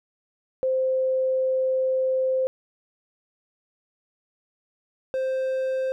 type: tone pair in turn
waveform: sine / triangle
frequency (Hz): 521 / 523.7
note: C5 / C5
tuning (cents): -7 / +1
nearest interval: unison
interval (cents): 8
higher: second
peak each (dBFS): -20 / -21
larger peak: first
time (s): 0.63-2.47 / 5.14-5.92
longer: first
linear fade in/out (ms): 0
effects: none